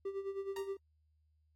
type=tone with tremolo; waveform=triangle; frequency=392 Hz; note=G4; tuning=in tune; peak=-33 dBFS; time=0.05-0.77 s; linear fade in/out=5 ms; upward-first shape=sine; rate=9.5 Hz; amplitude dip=70%
type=tone with exponential decay; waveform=sawtooth; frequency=932.3 Hz; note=A#5; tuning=in tune; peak=-39 dBFS; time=0.56-0.79 s; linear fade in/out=5 ms; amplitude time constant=49 ms
effects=added 77 Hz sine -70 dBFS peak until 1.55 s + AAC 48 kbps